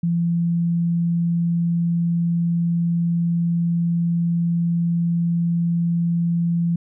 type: tone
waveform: sine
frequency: 170 Hz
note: F3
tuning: 46 cents flat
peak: -17 dBFS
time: 0.03-6.76 s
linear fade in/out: 5 ms
effects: none